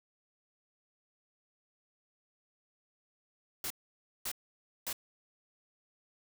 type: noise bursts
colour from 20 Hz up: white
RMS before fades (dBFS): -37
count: 3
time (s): 3.64-4.929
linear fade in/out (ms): 2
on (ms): 63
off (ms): 550
effects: none